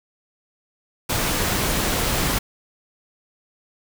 pink noise, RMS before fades -22 dBFS, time 1.09-2.39 s, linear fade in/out 10 ms, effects none

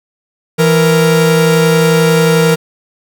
45% pulse tone pair together, 165.83 / 466.2 Hz, E3 / A#4, +11 / 0 cents, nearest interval octave + tritone, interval 1789 cents, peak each -10 dBFS, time 0.58-2.56 s, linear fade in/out 20 ms, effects none

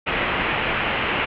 white low-pass noise, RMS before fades -23 dBFS, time 0.06-1.26 s, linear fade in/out 20 ms, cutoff 2900 Hz, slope 48 dB/octave, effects none

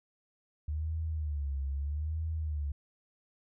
sine tone with vibrato, 74.1 Hz, D2, 16 cents sharp, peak -31 dBFS, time 0.68-2.72 s, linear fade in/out 5 ms, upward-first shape sine, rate 0.79 Hz, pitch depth 140 cents each way, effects none

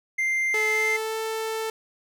triangle tone, 2093 Hz, C7, in tune, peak -20 dBFS, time 0.18-0.97 s, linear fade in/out 10 ms
sawtooth tone with pitch glide, 432.9 to 443 Hz, A4 to A4, -28 to +12 cents, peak -23 dBFS, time 0.54-1.7 s, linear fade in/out 2 ms, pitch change +40 cents, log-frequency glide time 0.68-1.18 s
effects none

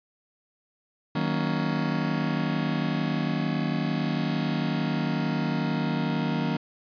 40% pulse chord, D# minor seventh, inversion none, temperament just, 155.56 / 186.68 / 233.3 / 280 Hz, D#3 / F#3 / A#3 / C#4, 0 / +16 / +2 / +18 cents, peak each -28 / -30 / -29 / -31 dBFS, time 1.15-6.57 s, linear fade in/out 5 ms, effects resampled to 11025 Hz

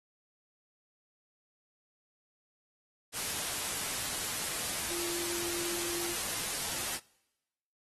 sine tone in noise, 345.2 Hz, F4, 20 cents flat, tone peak -41 dBFS, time 4.88-6.16 s, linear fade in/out 50 ms, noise white, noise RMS -35 dBFS, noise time 3.12-7 s, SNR -9 dB, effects noise-tail reverb RT60 1.0 s tail -25 dB re dry + AAC 32 kbps

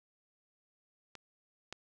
clicks, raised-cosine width 0.2 ms, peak -30 / -24 dBFS, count 2, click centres 1.153 / 1.726 s, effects none

